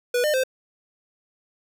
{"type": "tone with pitch steps", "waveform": "square", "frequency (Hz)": [488.9, 604, 520], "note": ["B4", "D5", "C5"], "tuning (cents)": [-18, 48, -11], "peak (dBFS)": -20, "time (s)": [0.14, 0.437], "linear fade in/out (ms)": 5, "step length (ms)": 99, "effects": []}